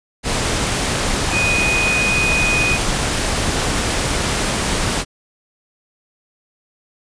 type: tone in noise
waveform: sine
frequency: 2489 Hz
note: D#7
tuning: in tune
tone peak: -16 dBFS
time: 1.31-2.79 s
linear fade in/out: 50 ms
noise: pink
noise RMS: -19 dBFS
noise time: 0.23-5.05 s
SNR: 0 dB
effects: resampled to 22050 Hz